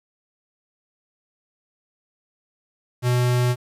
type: tone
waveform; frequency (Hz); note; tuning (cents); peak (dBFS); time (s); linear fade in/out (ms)
square; 123.47; B2; 0; -18; 3.02-3.56; 50
effects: resampled to 32000 Hz + 8-bit